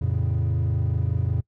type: chord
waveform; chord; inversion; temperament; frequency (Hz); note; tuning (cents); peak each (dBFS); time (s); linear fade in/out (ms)
triangle; F augmented; none; equal with one note detuned; 87.31 / 112.51 / 138.59; F2 / A2 / C#3; 0 / +39 / 0; -22 / -22 / -25; 0.01-1.41; 10
effects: noise-tail reverb RT60 0.1 s tail -23 dB re dry + tanh soft clip ceiling -13 dBFS